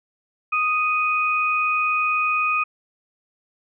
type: tone pair together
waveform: sine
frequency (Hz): 1244 / 2492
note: D#6 / D#7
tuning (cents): -1 / +2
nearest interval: octave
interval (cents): 1203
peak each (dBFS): -21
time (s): 0.52-2.64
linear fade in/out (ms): 10
effects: none